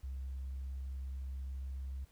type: tone with pitch glide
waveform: sine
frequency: 66.3 to 66.8 Hz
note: C2 to C2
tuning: +23 to +36 cents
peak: -37 dBFS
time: 0.03-2.05 s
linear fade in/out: 10 ms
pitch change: +13 cents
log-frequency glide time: 0.15-1.93 s
effects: tanh soft clip ceiling -36 dBFS + pink hiss -69 dBFS RMS until 2.11 s